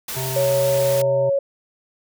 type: noise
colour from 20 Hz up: white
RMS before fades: -29 dBFS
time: 0.08-1.02 s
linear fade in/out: 5 ms
type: harmonic tone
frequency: 130.81 Hz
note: C3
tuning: in tune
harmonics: 1 / 3 / 5 / 7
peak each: -26 / -31 / -33 / -34 dBFS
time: 0.16-1.3 s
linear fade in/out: 10 ms
type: tone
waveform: sine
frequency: 554.4 Hz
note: C#5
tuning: in tune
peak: -16 dBFS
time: 0.36-1.39 s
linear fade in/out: 5 ms
effects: none